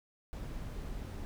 brown noise, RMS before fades -41 dBFS, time 0.33-1.25 s, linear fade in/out 0 ms, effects none

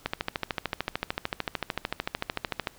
click train, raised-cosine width 0.3 ms, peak -11 dBFS, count 36, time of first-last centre 0.06-2.672 s, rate 13.4 Hz, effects pink hiss -55 dBFS RMS until 2.78 s

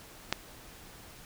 click, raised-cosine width 0.2 ms, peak -9 dBFS, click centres 0.326 s, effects pink hiss -51 dBFS RMS until 1.25 s

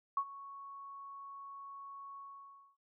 sine tone with ADSR envelope, 1108.7 Hz, C#6, in tune, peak -28 dBFS, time 0.17-2.77 s, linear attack 3 ms, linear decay 66 ms, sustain -18 dB, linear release 600 ms, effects none

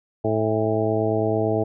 harmonic tone with a mistuned harmonic, 109 Hz, A2, 16 cents flat, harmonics 1 / 2 / 3 / 4 / 5 / 6 / 7, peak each -26 / -30 / -26 / -24 / -32 / -25 / -31 dBFS, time 0.24-1.64 s, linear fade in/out 10 ms, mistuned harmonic 7, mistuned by +80 cents, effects none

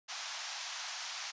white band-pass noise, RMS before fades -42 dBFS, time 0.08-1.32 s, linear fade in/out 20 ms, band 680 to 6700 Hz, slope 48 dB/octave, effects resampled to 16000 Hz

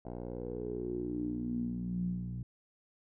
10% pulse tone with low-pass filter sweep, 60.2 Hz, B1, 44 cents flat, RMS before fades -37 dBFS, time 0.05-2.43 s, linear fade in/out 5 ms, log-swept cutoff 640 to 140 Hz, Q 7.5, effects none

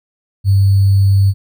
sine tone with sample-and-hold, 98 Hz, G2, in tune, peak -7 dBFS, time 0.44-1.34 s, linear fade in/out 50 ms, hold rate 4410 Hz, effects none

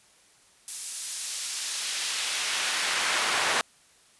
brown noise with high-pass filter sweep, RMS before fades -29 dBFS, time 0.68-3.61 s, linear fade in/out 0 ms, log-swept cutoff 9000 to 1100 Hz, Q 0.74, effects white hiss -59 dBFS RMS until 4.19 s + resampled to 24000 Hz

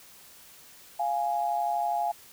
sine tone pair together, 698.4 / 830.6 Hz, F5 / G#5, 0 / 0 cents, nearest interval minor third, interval 300 cents, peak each -28 dBFS, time 0.99-2.12 s, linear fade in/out 10 ms, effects white hiss -52 dBFS RMS until 2.32 s

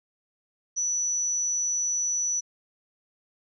sine tone, 5930 Hz, F#8, 3 cents sharp, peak -24 dBFS, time 0.76-2.41 s, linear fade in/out 20 ms, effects none

